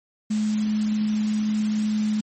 sine tone in noise, 213.5 Hz, G#3, 48 cents sharp, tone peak -20 dBFS, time 0.3-2.21 s, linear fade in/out 10 ms, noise white, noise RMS -38 dBFS, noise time 0.3-2.21 s, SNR +15 dB, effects MP3 32 kbps

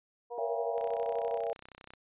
harmonic tone, 239.2 Hz, A#3, 45 cents sharp, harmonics 2 / 3 / 4, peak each -39 / -43 / -45 dBFS, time 0.3-1.39 s, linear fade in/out 20 ms
sine chord, A# diminished seventh, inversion none, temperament just, 466.2 / 559.4 / 671.3 / 805.5 Hz, A#4 / C#5 / E5 / G5, 0 / +16 / +31 / +47 cents, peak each -35 / -38 / -35 / -40 dBFS, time 0.38-1.53 s, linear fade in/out 2 ms
click train, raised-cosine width 0.3 ms, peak -33 dBFS, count 38, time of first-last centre 0.78-1.936 s, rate 32 Hz
effects resampled to 8000 Hz

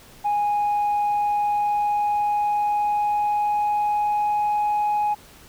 sine tone with pitch glide, 827 to 835.2 Hz, G#5 to G#5, -8 to +10 cents, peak -17 dBFS, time 0.24-5.15 s, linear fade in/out 20 ms, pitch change +18 cents, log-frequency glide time 1.1-4.62 s, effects tanh soft clip ceiling -17 dBFS + pink hiss -48 dBFS RMS until 5.48 s

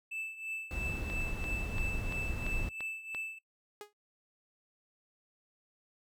triangle tone with tremolo, 2637 Hz, E7, in tune, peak -33 dBFS, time 0.11-3.39 s, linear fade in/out 10 ms, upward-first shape triangle, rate 3 Hz, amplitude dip 80%
brown noise, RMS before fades -36 dBFS, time 0.71-2.69 s, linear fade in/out 0 ms
click train, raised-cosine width 0.3 ms, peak -26 dBFS, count 7, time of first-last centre 1.1-3.148 s, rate 2.93 Hz
sawtooth tone with exponential decay, 415.3 Hz, G#4, in tune, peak -36 dBFS, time 3.81-3.93 s, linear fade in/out 1 ms, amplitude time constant 25 ms
effects noise-tail reverb RT60 0.1 s tail -21 dB re dry

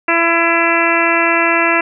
harmonic tone, 335.6 Hz, E4, 31 cents sharp, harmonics 1 / 2 / 3 / 4 / 5 / 6 / 7 / 8, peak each -19 / -19 / -19 / -19 / -19 / -19 / -19 / -19 dBFS, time 0.08-1.81 s, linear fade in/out 5 ms, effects none

